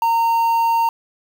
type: tone with quantisation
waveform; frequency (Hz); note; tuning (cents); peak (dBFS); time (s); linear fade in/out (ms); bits
triangle; 920; A#5; -23; -12; 0.02-0.89; 2; 6
effects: none